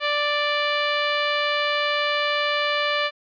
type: tone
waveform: 10% pulse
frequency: 587.3 Hz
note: D5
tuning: in tune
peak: -12 dBFS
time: 0-3.11 s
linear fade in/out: 50 ms
effects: resampled to 11025 Hz